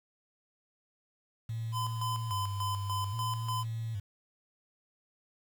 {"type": "tone with vibrato", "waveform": "sine", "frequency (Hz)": 106.3, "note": "G#2", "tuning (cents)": 41, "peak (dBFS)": -33, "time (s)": [1.49, 4], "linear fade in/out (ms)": 5, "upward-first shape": "square", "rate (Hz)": 0.61, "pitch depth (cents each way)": 110}
{"type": "tone with tremolo", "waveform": "square", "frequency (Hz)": 1017, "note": "C6", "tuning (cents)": -50, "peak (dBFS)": -33, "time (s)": [1.72, 3.65], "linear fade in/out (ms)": 50, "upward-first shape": "square", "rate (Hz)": 3.4, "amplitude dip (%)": 65}
{"effects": ["9-bit"]}